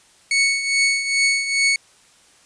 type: tone with tremolo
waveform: sawtooth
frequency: 2217 Hz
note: C#7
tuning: in tune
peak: -10 dBFS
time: 0.31-1.76 s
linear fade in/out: 2 ms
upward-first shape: triangle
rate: 2.4 Hz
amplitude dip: 70%
effects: white hiss -53 dBFS RMS until 2.45 s + resampled to 22050 Hz